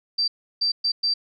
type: tone bursts at uneven times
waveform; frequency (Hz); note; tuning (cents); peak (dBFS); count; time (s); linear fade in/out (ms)
sine; 4681; D8; -7; -19; 4; 0.18-0.28 / 0.61-0.72 / 0.84-0.92 / 1.03-1.14; 10
effects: none